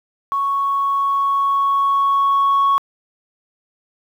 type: tone with level ramp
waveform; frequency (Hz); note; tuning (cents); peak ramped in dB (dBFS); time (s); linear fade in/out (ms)
sine; 1108.7; C#6; 0; -16 to -10; 0.32-2.78; 0
effects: tanh soft clip ceiling -10 dBFS + 8-bit